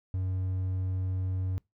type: tone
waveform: triangle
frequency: 93.3 Hz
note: F#2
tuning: 15 cents sharp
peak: -26 dBFS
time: 0.14-1.58 s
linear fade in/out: 0 ms
effects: noise-tail reverb RT60 0.2 s tail -25 dB re dry